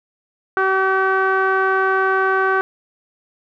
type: tone with low-pass filter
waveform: sawtooth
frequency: 382 Hz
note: G4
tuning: 45 cents flat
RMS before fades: -17 dBFS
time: 0.57-2.61 s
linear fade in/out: 0 ms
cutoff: 1400 Hz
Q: 9.2
effects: none